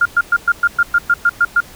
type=tone bursts; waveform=sine; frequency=1405 Hz; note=F6; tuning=10 cents sharp; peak=-8 dBFS; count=11; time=0.01-1.605 s; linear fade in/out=5 ms; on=45 ms; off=110 ms; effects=pink hiss -39 dBFS RMS until 1.75 s